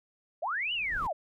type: linear two-way sweep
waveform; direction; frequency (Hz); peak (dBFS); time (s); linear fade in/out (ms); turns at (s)
sine; up then down; 554.4 to 3000 to 554.4; -29; 0.42-1.13; 10; 0.73
type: noise with exponential growth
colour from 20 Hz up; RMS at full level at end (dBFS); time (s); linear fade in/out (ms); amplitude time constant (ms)
brown; -36; 0.51-1.07; 5; 120
effects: none